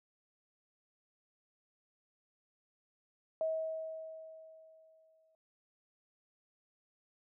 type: tone with exponential decay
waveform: sine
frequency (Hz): 640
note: D#5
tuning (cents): +49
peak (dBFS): -30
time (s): 3.41-5.35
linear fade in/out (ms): 1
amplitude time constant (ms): 420
effects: noise-tail reverb RT60 0.6 s tail -25 dB re dry